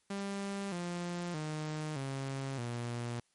sawtooth tone with pitch steps, 198.5 / 174.81 / 153.95 / 135.58 / 119.4 Hz, G3 / F3 / D#3 / C#3 / A#2, +22 / +2 / -18 / -38 / +42 cents, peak -32 dBFS, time 0.1-3.2 s, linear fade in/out 5 ms, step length 620 ms, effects white hiss -74 dBFS RMS until 3.34 s + MP3 48 kbps

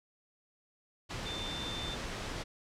sine tone in noise, 3562 Hz, A7, 21 cents sharp, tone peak -39 dBFS, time 1.25-1.96 s, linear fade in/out 20 ms, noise pink, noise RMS -39 dBFS, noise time 1.09-2.44 s, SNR -3 dB, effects low-pass 6000 Hz 12 dB/octave

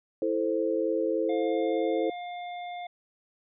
sine chord, A minor, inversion second, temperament equal, 329.6 / 440 / 523.3 Hz, E4 / A4 / C5, 0 / 0 / 0 cents, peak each -29 dBFS, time 0.22-2.1 s, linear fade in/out 2 ms
harmonic tone, 708 Hz, F5, 23 cents sharp, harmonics 1 / 3 / 5, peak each -35 / -45 / -49 dBFS, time 1.29-2.87 s, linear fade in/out 5 ms
effects none

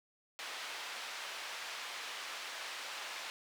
white band-pass noise, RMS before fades -44 dBFS, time 0.39-3.3 s, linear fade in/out 0 ms, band 690 to 3600 Hz, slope 12 dB/octave, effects none

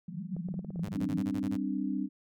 white band-pass noise, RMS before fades -37 dBFS, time 0.08-1.22 s, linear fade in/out 5 ms, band 160 to 200 Hz, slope 96 dB/octave
clicks, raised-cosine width 2 ms, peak -31 dBFS, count 11, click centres 0.366 / 0.487 / 0.541 / 0.592 / 0.647 / 0.705 / 0.759 / 0.794 / 0.884 / 0.949 / 1.016 s
sawtooth tone bursts, 103.83 Hz, G#2, in tune, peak -34 dBFS, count 9, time 0.83-1.567 s, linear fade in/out 10 ms, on 57 ms, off 28 ms
sine chord, G suspended fourth, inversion none, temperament equal with one note detuned, 196 / 261.6 / 296.4 Hz, G3 / C4 / D4, 0 / 0 / +16 cents, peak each -34 dBFS, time 0.93-2.09 s, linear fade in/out 50 ms
effects none

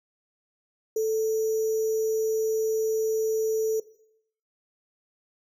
sine tone with sample-and-hold, 440 Hz, A4, in tune, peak -22 dBFS, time 0.96-3.8 s, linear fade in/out 5 ms, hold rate 6300 Hz, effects noise-tail reverb RT60 0.7 s tail -18 dB re dry

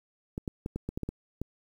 clicks, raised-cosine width 3 ms, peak -20 dBFS, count 9, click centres 0.379 / 0.478 / 0.661 / 0.76 / 0.89 / 0.975 / 1.033 / 1.09 / 1.416 s, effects 9-bit

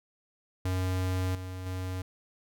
square tone with level steps, 92.5 Hz, F#2, in tune, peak -28 / -37 / -33 dBFS, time 0.65-2.02 s, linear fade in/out 5 ms, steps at 1.35 / 1.66 s, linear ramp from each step 2 ms, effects none

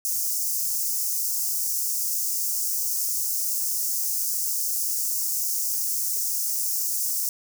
white high-pass noise, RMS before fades -26 dBFS, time 0.05-7.29 s, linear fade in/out 0 ms, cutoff 5300 Hz, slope 48 dB/octave, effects none

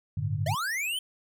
sine chord, G suspended second, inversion none, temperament equal, 98 / 110 / 146.83 Hz, G2 / A2 / D3, 0 / 0 / 0 cents, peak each -31 dBFS, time 0.17-0.55 s, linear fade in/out 5 ms
square linear sweep, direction up, 572 to 3145 Hz, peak -29 dBFS, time 0.46-0.99 s, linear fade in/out 5 ms
effects none

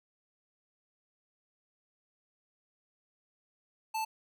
square tone, 880 Hz, A5, in tune, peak -32 dBFS, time 3.94-4.05 s, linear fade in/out 10 ms, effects none

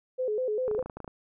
sine tone with vibrato, 466.2 Hz, A#4, in tune, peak -26 dBFS, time 0.18-0.83 s, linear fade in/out 20 ms, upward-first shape square, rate 5 Hz, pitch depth 160 cents each way
clicks, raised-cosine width 1 ms, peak -25 dBFS, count 11, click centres 0.68 / 0.713 / 0.749 / 0.792 / 0.826 / 0.86 / 0.898 / 0.97 / 1.003 / 1.045 / 1.078 s
effects none

